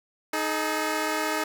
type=tone pair together; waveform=10% pulse; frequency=311.1 / 426.9 Hz; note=D#4 / G#4; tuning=0 / +48 cents; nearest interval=perfect fourth; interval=548 cents; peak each=-19 / -21 dBFS; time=0.33-1.44 s; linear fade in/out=5 ms; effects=none